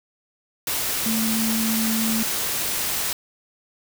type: tone in noise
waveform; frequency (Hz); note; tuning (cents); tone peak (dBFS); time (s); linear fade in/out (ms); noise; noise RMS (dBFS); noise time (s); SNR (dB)
sine; 222.9; A3; +23; -22; 1.06-2.23; 2; white; -25; 0.67-3.13; 0
effects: none